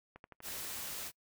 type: click train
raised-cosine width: 0.5 ms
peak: -35 dBFS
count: 7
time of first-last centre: 0.16-0.648 s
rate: 12.3 Hz
type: noise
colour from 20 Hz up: white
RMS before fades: -42 dBFS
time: 0.42-1.12 s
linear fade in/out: 50 ms
effects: noise-tail reverb RT60 0.1 s tail -26 dB re dry